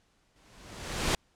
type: noise with exponential growth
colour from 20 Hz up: pink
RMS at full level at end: -24 dBFS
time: 0.36-1.15 s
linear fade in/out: 2 ms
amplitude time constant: 170 ms
effects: pink hiss -69 dBFS RMS until 1.35 s + low-pass 8000 Hz 12 dB/octave